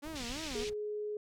sawtooth tone with vibrato, 274.2 Hz, C#4, 19 cents flat, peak -37 dBFS, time 0.02-0.65 s, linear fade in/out 20 ms, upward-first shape sine, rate 3.1 Hz, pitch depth 280 cents each way
brown noise with tremolo, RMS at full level -46 dBFS, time 0.05-0.74 s, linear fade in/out 10 ms, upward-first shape square, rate 13 Hz, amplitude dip 50%
pink band-pass noise, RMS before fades -44 dBFS, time 0.15-0.7 s, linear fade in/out 10 ms, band 2300 to 7000 Hz, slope 24 dB/octave
sine tone, 420.3 Hz, G#4, 21 cents sharp, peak -35 dBFS, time 0.55-1.17 s, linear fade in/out 2 ms
effects none

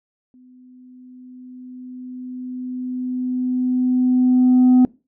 sine tone with exponential growth, 252.5 Hz, B3, 39 cents sharp, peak -6 dBFS, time 0.34-4.85 s, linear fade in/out 1 ms, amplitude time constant 980 ms, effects noise-tail reverb RT60 0.3 s tail -24 dB re dry + tanh soft clip ceiling -8 dBFS

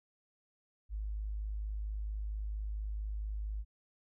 sine tone, 52.2 Hz, G#1, 10 cents sharp, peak -35 dBFS, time 0.89-3.65 s, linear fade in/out 50 ms, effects none

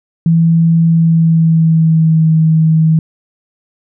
sine tone with pitch glide, 165.3 to 159.48 Hz, E3 to D#3, +5 to +43 cents, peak -6 dBFS, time 0.26-2.99 s, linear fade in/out 2 ms, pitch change -62 cents, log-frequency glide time 0.85-2.31 s, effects none

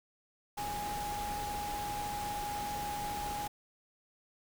sine tone in noise, 826 Hz, G#5, 10 cents flat, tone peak -36 dBFS, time 0.57-3.48 s, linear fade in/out 10 ms, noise pink, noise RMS -42 dBFS, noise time 0.57-3.48 s, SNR +3 dB, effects none

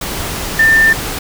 sine tone in noise, 1790 Hz, A6, 29 cents sharp, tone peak -6 dBFS, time 0.59-0.93 s, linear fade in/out 5 ms, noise pink, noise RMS -21 dBFS, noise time 0.01-1.19 s, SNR +12 dB, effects none

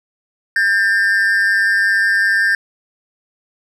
triangle tone pair together, 1600 / 1797.3 Hz, G6 / A6, +35 / +36 cents, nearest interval major second, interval 201 cents, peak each -13 dBFS, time 0.56-2.55 s, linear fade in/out 2 ms, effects none

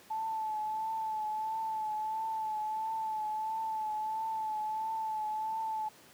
sine tone with vibrato, 872 Hz, A5, 16 cents flat, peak -32 dBFS, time 0.1-5.89 s, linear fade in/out 10 ms, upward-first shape triangle, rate 1.5 Hz, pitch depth 38 cents each way, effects pink hiss -57 dBFS RMS until 6.13 s + high-pass 150 Hz 12 dB/octave

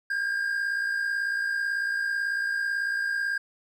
triangle tone pair together, 1604.9 / 1663 Hz, G6 / G#6, +40 / +2 cents, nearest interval minor second, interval 62 cents, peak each -24 / -33 dBFS, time 0.1-3.38 s, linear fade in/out 5 ms, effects none

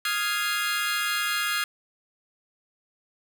25% pulse chord, F minor seventh, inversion third, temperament equal, 1244.5 / 1396.9 / 1661.2 / 2093 Hz, Eb6 / F6 / Ab6 / C7, 0 / 0 / 0 / 0 cents, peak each -28 / -26 / -25 / -29 dBFS, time 0.05-1.64 s, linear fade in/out 2 ms, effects none

